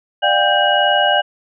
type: tone cluster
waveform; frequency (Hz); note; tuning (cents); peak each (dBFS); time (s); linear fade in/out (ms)
sine; 595 / 718 / 800 / 1572 / 2907; D5 / F5 / G5 / G6 / F#7; +22 / +48 / +35 / +4 / -31; -18; 0.22-1.22; 20
effects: none